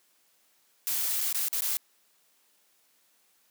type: noise with dropouts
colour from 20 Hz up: blue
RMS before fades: -29 dBFS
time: 0.87-1.77 s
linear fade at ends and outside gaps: 0 ms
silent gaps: 1.207-1.211 / 1.327-1.346 / 1.484-1.529 / 1.607-1.621 s
effects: white hiss -67 dBFS RMS until 3.5 s + high-pass 200 Hz 12 dB/octave